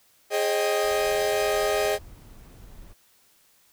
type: chord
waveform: 45% pulse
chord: Ab major seventh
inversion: none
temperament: equal with one note detuned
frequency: 415.3 / 535.2 / 622.3 / 784 Hz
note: Ab4 / C5 / Eb5 / G5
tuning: 0 / +39 / 0 / 0 cents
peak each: -26 / -30 / -26 / -31 dBFS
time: 0.3-1.99 s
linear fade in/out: 50 ms
type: noise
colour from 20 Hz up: brown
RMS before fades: -46 dBFS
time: 0.83-2.94 s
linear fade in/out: 20 ms
effects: white hiss -61 dBFS RMS until 3.72 s